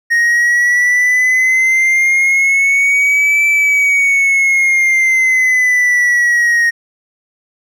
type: exponential two-way sweep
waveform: triangle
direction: up then down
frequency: 1864.7 to 2324 to 1864.7 Hz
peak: -7 dBFS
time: 0.1-6.71 s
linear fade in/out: 20 ms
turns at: 3.46 s
effects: none